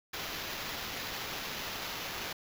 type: noise with sample-and-hold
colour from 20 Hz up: blue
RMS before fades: -39 dBFS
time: 0.13-2.33 s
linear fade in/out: 5 ms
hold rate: 8820 Hz
effects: none